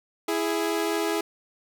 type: tone pair together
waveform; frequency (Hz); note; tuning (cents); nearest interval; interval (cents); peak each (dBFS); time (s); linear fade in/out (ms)
sawtooth; 330.9 / 415.3; E4 / G#4; +7 / 0; major third; 393; -23; 0.28-1.21; 5
effects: none